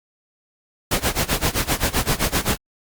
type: noise with tremolo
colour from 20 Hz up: pink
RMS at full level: -18 dBFS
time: 0.91-2.57 s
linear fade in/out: 5 ms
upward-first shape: sine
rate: 7.7 Hz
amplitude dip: 90%
effects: Opus 48 kbps